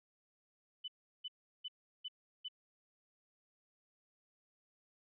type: tone bursts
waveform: sine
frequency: 2998 Hz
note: F#7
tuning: 22 cents sharp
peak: -40 dBFS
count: 5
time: 0.84-2.485 s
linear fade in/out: 10 ms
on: 41 ms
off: 360 ms
effects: none

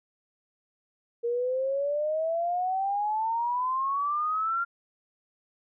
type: exponential sweep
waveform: sine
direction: up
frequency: 466.2 to 1396.9 Hz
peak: -25 dBFS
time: 1.23-4.65 s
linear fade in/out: 20 ms
effects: none

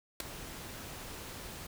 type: noise with ADSR envelope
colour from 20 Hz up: pink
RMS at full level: -29 dBFS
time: 0.2-1.67 s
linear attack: 3 ms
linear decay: 6 ms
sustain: -16 dB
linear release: 7 ms
effects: none

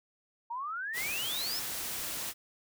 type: exponential sweep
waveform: sine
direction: up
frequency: 910 to 5490 Hz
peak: -34 dBFS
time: 0.5-1.6 s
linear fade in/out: 10 ms
type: noise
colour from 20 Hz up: white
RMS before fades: -37 dBFS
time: 0.93-2.34 s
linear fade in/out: 50 ms
effects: none

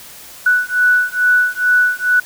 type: beating tone pair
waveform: sine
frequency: 1480 / 1482.3 Hz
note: F#6 / F#6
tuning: 0 / +3 cents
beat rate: 2.3 Hz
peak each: -14 dBFS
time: 0.46-2.2 s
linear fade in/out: 5 ms
effects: white hiss -37 dBFS RMS until 2.25 s

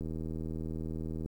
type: click train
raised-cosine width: 3 ms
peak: -26 dBFS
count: 101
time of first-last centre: 0.01-1.26 s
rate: 80 Hz
effects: 10-bit

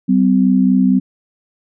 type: tone pair together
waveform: sine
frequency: 191.6 / 255.8 Hz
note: G3 / C4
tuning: -39 / -39 cents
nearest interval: perfect fourth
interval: 500 cents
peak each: -12 dBFS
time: 0.08-1 s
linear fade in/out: 20 ms
effects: none

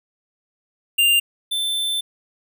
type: tone pair in turn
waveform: square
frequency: 2794 / 3540 Hz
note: F7 / A7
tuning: 0 / +10 cents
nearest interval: major third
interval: 410 cents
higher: second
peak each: -14 / -21 dBFS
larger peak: first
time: 0.98-1.2 / 1.51-2.01 s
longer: second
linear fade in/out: 10 ms
effects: none

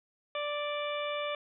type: harmonic tone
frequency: 587.3 Hz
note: D5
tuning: in tune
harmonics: 1 / 2 / 3 / 4 / 5 / 6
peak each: -34 / -38 / -46 / -40 / -44 / -43 dBFS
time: 0.35-1.35 s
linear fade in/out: 2 ms
effects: none

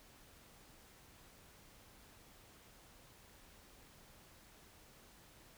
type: silence
effects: pink hiss -62 dBFS RMS until 5.57 s

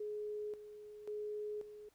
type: tone with tremolo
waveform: sine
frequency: 420.6 Hz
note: G#4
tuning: 22 cents sharp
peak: -39 dBFS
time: 0-1.89 s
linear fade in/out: 5 ms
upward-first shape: square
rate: 0.93 Hz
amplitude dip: 70%
effects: pink hiss -73 dBFS RMS until 1.94 s

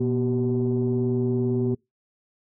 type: tone cluster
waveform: sine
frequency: 121.1 / 242.6 / 382.2 Hz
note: B2 / B3 / G4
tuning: -34 / -31 / -44 cents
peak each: -24 dBFS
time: 0-1.75 s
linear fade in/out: 10 ms
effects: noise-tail reverb RT60 0.2 s tail -26 dB re dry + tanh soft clip ceiling -15 dBFS

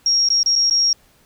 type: tone with dropouts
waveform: sine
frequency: 5588 Hz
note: F8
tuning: in tune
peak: -13 dBFS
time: 0.06-0.93 s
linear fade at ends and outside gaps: 2 ms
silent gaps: 0.288-0.302 / 0.431-0.46 / 0.555-0.56 / 0.699-0.709 s
effects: pink hiss -55 dBFS RMS until 1.25 s

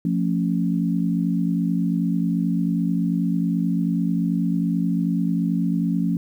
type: chord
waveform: sine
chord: F augmented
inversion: none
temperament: equal with one note detuned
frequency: 174.61 / 223.8 / 277.2 Hz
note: F3 / A3 / C#4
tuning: 0 / +30 / 0 cents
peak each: -21 / -25 / -25 dBFS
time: 0.05-6.17 s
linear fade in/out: 2 ms
effects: 9-bit

